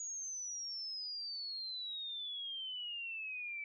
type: exponential sweep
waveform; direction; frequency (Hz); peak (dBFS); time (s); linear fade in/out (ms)
sine; down; 6770 to 2300; -40; 0-3.64; 2
effects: none